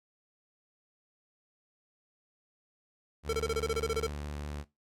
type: tone with vibrato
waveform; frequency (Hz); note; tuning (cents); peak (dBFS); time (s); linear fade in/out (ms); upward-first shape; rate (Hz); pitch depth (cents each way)
sawtooth; 73.42; D2; 0; -33; 3.23-4.65; 50; sine; 5; 11
type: tone bursts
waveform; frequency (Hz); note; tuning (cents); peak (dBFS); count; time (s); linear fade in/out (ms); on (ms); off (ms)
square; 450.8; A4; +42; -28; 12; 3.29-4.068; 5; 41; 26
effects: noise-tail reverb RT60 0.2 s tail -18 dB re dry + low-pass 11000 Hz 12 dB/octave